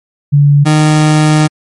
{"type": "tone pair in turn", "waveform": ["sine", "30% pulse"], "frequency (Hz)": [143.8, 153.37], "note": ["D3", "D#3"], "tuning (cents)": [-36, -25], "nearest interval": "minor second", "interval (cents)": 111, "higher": "second", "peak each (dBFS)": -3, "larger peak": "neither", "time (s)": [[0.32, 0.65], [0.65, 1.48]], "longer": "second", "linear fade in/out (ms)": 20, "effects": ["MP3 48 kbps"]}